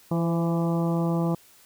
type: harmonic tone with a mistuned harmonic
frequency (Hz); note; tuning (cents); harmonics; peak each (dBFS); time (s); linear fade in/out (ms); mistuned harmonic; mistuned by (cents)
167.5; E3; +28; 1 / 2 / 3 / 4 / 5 / 6 / 7; -23 / -29 / -33 / -35 / -37 / -39 / -40; 0.11-1.35; 5; 3; +28
effects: white hiss -55 dBFS RMS until 1.65 s